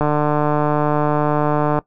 click train, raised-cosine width 1 ms, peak -4 dBFS, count 266, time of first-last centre 0.01-1.789 s, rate 149 Hz, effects noise-tail reverb RT60 0.1 s tail -19 dB re dry

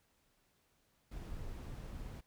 brown noise, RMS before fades -45 dBFS, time 1.11-2.21 s, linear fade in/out 10 ms, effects pink hiss -75 dBFS RMS until 2.26 s

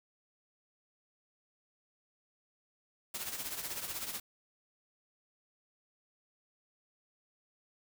white noise with tremolo, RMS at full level -37 dBFS, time 3.14-4.2 s, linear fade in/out 5 ms, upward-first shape triangle, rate 16 Hz, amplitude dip 70%, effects none

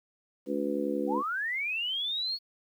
harmonic tone, 71 Hz, C#2, 42 cents sharp, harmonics 3 / 4 / 5 / 6 / 7, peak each -35 / -32 / -34 / -42 / -33 dBFS, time 0.46-1.23 s, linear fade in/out 50 ms
sine linear sweep, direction up, 723 to 4415 Hz, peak -29 dBFS, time 1.07-2.39 s, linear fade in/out 50 ms
effects 10-bit

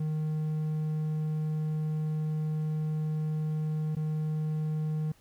triangle tone with dropouts, 154.7 Hz, D#3, 10 cents flat, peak -26 dBFS, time 0-5.12 s, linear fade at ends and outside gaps 5 ms, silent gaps 3.952-3.966 s, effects pink hiss -63 dBFS RMS until 5.2 s

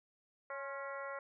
harmonic tone with a mistuned harmonic, 277.2 Hz, C#4, in tune, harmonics 2 / 3 / 4 / 5 / 6 / 7 / 8, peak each -44 / -53 / -47 / -47 / -56 / -50 / -57 dBFS, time 0.5-1.19 s, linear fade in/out 2 ms, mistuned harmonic 4, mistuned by -50 cents, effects none

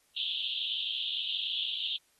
white band-pass noise, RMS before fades -34 dBFS, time 0.16-1.97 s, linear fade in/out 10 ms, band 2900 to 3700 Hz, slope 96 dB/octave, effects white hiss -69 dBFS RMS until 2.19 s + AAC 32 kbps

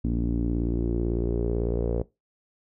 sawtooth tone with low-pass filter sweep, 58 Hz, A#1, 8 cents flat, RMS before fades -26 dBFS, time 0.04-2.02 s, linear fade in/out 5 ms, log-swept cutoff 260 to 480 Hz, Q 4.6, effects noise-tail reverb RT60 0.2 s tail -19 dB re dry

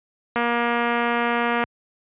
click train, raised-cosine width 0.5 ms, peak -8 dBFS, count 304, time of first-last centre 0.36-1.638 s, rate 237 Hz, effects high-pass 80 Hz 12 dB/octave + resampled to 8000 Hz

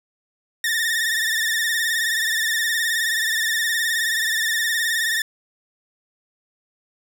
sawtooth tone with vibrato, 1807 Hz, A6, 46 cents sharp, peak -16 dBFS, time 0.64-5.22 s, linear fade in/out 2 ms, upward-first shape sine, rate 19 Hz, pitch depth 69 cents each way, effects none

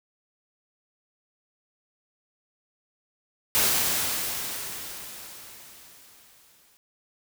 white noise with exponential decay, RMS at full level -21 dBFS, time 3.55-6.77 s, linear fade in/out 0 ms, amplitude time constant 700 ms, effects none

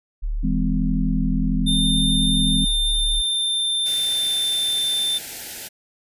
sine tone, 37.16 Hz, D1, 21 cents sharp, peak -21 dBFS, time 0.22-3.22 s, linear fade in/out 20 ms
sine chord, E augmented, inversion none, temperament just, 164.81 / 206 / 257.5 Hz, E3 / G#3 / B#3, 0 / -14 / -28 cents, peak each -24 dBFS, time 0.43-2.65 s, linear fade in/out 10 ms
square tone with pitch glide, 3608 to 3564 Hz, A7 to A7, +43 to +22 cents, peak -20 dBFS, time 1.66-5.19 s, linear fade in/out 20 ms, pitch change -21 cents, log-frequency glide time 2.46-4.4 s
white band-stop noise, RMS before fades -33 dBFS, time 3.85-5.69 s, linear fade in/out 20 ms, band 900 to 1400 Hz, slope 96 dB/octave
effects resampled to 32000 Hz

